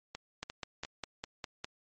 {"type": "two click trains", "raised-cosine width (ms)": 0.2, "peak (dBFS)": [-20, -23], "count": [7, 3], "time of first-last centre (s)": [[0.43, 1.645], [0.15, 0.849]], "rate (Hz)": [4.94, 2.86], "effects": ["MP3 32 kbps"]}